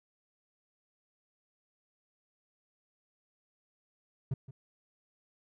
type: tone with echo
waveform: triangle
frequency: 132.8 Hz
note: C3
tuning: 26 cents sharp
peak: -27 dBFS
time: 4.31-4.34 s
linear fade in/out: 5 ms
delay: 170 ms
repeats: 1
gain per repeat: -15 dB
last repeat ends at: 4.51 s
effects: none